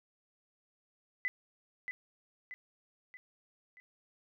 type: tone with echo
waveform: sine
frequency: 2007 Hz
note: B6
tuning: 27 cents sharp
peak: -30 dBFS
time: 1.25-1.28 s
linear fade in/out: 0 ms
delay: 630 ms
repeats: 4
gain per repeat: -6 dB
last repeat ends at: 3.8 s
effects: none